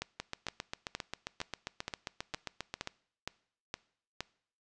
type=two click trains; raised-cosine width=0.2 ms; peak=-18 / -19 dBFS; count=10 / 21; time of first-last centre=0.02-4.206 / 0.2-2.874 s; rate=2.15 / 7.48 Hz; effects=noise-tail reverb RT60 0.6 s tail -22 dB re dry + resampled to 22050 Hz